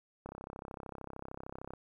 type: click train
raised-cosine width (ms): 1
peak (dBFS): -29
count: 50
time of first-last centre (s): 0.26-1.736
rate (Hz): 33.2
effects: 11-bit